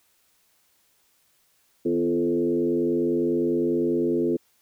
sine tone with frequency modulation, 342.8 Hz, F4, 32 cents flat, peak -20 dBFS, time 1.85-4.37 s, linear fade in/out 10 ms, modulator 89.8 Hz, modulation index 1.2, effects white hiss -65 dBFS RMS until 4.61 s

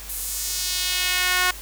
sawtooth tone with high-pass filter sweep, 364.3 Hz, F#4, 27 cents flat, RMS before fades -24 dBFS, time 0.09-1.51 s, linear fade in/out 5 ms, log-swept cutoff 11000 to 1300 Hz, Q 1.2, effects added 50 Hz sine -39 dBFS peak until 1.61 s + white hiss -39 dBFS RMS until 1.61 s

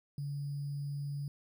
sine tone with sample-and-hold, 142.8 Hz, D3, 48 cents flat, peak -35 dBFS, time 0.18-1.28 s, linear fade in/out 2 ms, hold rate 4900 Hz, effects none

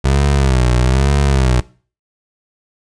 25% pulse tone with vibrato, 65.7 Hz, C2, 8 cents sharp, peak -7 dBFS, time 0.04-1.61 s, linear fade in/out 10 ms, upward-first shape sine, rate 1.1 Hz, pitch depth 130 cents each way, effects noise-tail reverb RT60 0.4 s tail -21 dB re dry + resampled to 22050 Hz

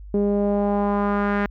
sawtooth tone with low-pass filter sweep, 203.1 Hz, G#3, 38 cents flat, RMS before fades -21 dBFS, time 0.14-1.46 s, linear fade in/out 0 ms, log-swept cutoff 420 to 1800 Hz, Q 2.3, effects added 50 Hz sine -36 dBFS peak until 1.5 s

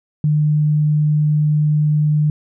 sine tone, 150.8 Hz, D3, 46 cents sharp, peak -12 dBFS, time 0.24-2.3 s, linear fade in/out 2 ms, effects none

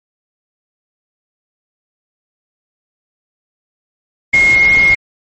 sine tone in noise, 2148 Hz, C7, 45 cents sharp, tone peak -6 dBFS, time 4.33-4.95 s, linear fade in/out 10 ms, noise pink, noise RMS -23 dBFS, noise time 4.33-4.95 s, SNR +14 dB, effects MP3 32 kbps

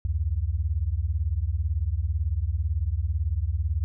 sine beating tone pair, 69.3 / 87.3 Hz, C#2 / F2, 0 / 0 cents, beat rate 18 Hz, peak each -26 dBFS, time 0.05-3.84 s, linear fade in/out 0 ms, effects none

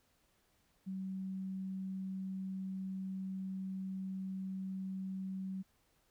sine tone, 190 Hz, F#3, 46 cents sharp, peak -38 dBFS, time 0.86-5.63 s, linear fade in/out 20 ms, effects pink hiss -74 dBFS RMS until 6.1 s

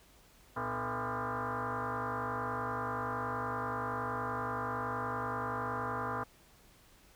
sine tone with frequency modulation, 117.8 Hz, A#2, 19 cents sharp, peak -33 dBFS, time 0.56-6.24 s, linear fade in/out 10 ms, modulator 185 Hz, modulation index 7.3, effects added 50 Hz sine -67 dBFS peak until 7.15 s + pink hiss -62 dBFS RMS until 7.15 s

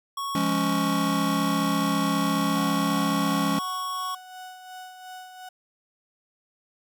square tone, 1108.7 Hz, C#6, in tune, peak -29 dBFS, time 0.17-4.15 s, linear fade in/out 5 ms
square chord, Db major, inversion first, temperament just, 173.24 / 207.9 / 277.2 Hz, F3 / Ab3 / Db4, -14 / +2 / 0 cents, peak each -29 / -29 / -27 dBFS, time 0.35-3.59 s, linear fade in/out 2 ms
35% pulse tone with tremolo, 740 Hz, F#5, in tune, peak -36 dBFS, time 2.55-5.49 s, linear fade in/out 5 ms, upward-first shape sine, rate 2.8 Hz, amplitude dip 50%
effects none

